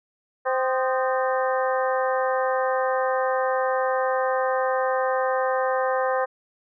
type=harmonic tone with a mistuned harmonic; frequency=260 Hz; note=C4; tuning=11 cents flat; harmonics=2 / 3 / 4 / 5 / 6 / 7; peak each=-23 / -27 / -29 / -31 / -33 / -34 dBFS; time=0.45-6.26 s; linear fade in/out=20 ms; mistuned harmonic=5; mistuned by=-87 cents; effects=none